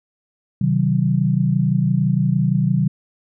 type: chord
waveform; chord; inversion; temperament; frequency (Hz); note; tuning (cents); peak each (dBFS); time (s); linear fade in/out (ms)
sine; C diminished; none; just; 130.81 / 156.98 / 188.37; C3 / Eb3 / Gb3; 0 / +16 / +31; -19; 0.61-2.88; 5
effects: none

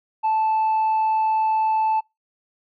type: tone with tanh clipping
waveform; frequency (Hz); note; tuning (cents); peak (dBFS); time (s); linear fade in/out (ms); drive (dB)
sine; 876; A5; -8; -18; 0.23-2.01; 20; 1
effects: noise-tail reverb RT60 0.2 s tail -25 dB re dry

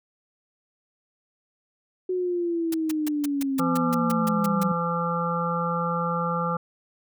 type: linear sweep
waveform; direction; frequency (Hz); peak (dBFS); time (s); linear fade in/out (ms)
sine; down; 370 to 186.8; -23; 2.09-4.72; 5
type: noise bursts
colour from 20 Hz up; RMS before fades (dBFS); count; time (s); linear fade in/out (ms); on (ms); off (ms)
white; -33; 12; 2.72-4.634; 5; 22; 150
type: harmonic tone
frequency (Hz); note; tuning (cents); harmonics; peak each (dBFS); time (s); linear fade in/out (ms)
170; F3; -46; 1 / 3 / 5 / 7 / 8; -28 / -30 / -33 / -28 / -32; 3.59-6.57; 5
effects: none

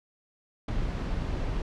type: noise with ADSR envelope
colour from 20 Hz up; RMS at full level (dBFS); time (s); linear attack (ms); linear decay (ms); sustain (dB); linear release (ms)
brown; -27; 0.68-1.62; 5; 11; -3; 4
effects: low-pass 5000 Hz 12 dB/octave

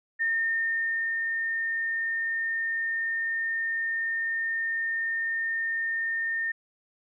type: tone with ADSR envelope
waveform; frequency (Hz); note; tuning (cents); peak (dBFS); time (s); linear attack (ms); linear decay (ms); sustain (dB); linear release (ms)
sine; 1821; A#6; -41; -23; 0.19-6.52; 26; 930; -3; 8
effects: none

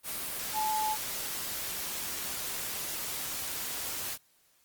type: tone in noise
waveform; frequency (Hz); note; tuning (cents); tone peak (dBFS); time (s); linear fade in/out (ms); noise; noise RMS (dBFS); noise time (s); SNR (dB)
sine; 864; A5; -32; -28; 0.53-0.97; 50; white; -36; 0.03-4.18; +5
effects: white hiss -67 dBFS RMS until 4.64 s + Opus 32 kbps

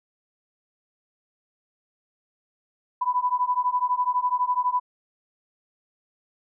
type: beating tone pair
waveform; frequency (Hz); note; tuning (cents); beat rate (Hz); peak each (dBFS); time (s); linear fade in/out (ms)
sine; 987.8 / 999.8; B5 / B5; 0 / +21; 12; -24; 3.01-4.8; 10
effects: none

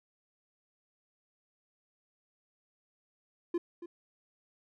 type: tone with echo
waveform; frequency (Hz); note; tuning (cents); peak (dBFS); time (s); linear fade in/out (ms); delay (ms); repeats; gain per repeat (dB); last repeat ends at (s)
triangle; 344.7; F4; -23; -26; 3.54-3.58; 5; 280; 1; -13; 3.86
effects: none

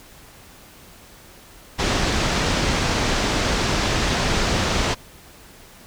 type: low-pass noise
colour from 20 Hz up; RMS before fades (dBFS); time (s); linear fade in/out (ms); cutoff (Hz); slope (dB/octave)
pink; -21; 1.78-4.95; 20; 6600; 24
effects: pink hiss -46 dBFS RMS until 5.86 s

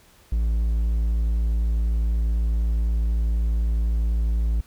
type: tone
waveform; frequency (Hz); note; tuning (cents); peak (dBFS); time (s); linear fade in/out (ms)
triangle; 56; A1; +31; -17; 0.32-4.61; 5
effects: pink hiss -55 dBFS RMS until 4.66 s

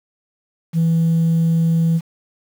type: tone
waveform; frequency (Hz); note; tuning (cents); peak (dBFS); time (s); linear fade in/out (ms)
sine; 164.81; E3; 0; -11; 0.73-2.01; 50
effects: tanh soft clip ceiling -11 dBFS + 7-bit

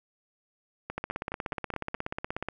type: two click trains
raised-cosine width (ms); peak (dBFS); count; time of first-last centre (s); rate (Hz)
0.5; -19 / -17; 6 / 26; 0.9-1.948 / 0.98-2.486; 4.77 / 16.6
effects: none

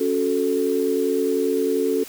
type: chord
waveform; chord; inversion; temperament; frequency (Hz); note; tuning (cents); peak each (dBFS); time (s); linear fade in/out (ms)
sine; F# minor; second; equal; 277.2 / 370 / 440; C#4 / F#4 / A4; 0 / 0 / 0; -24 / -24 / -21; 0-2.04; 10
effects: white hiss -40 dBFS RMS until 2.08 s

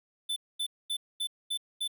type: tone bursts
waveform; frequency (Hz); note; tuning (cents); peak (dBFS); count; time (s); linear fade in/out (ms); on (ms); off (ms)
square; 3520; A7; 0; -30; 6; 0.29-1.878; 10; 73; 230
effects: none

